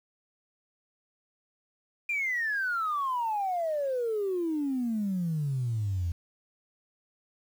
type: exponential sweep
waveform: sine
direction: down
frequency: 2427 to 82.41 Hz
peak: -26 dBFS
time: 2.09-6.12 s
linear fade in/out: 5 ms
effects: tanh soft clip ceiling -22 dBFS + 9-bit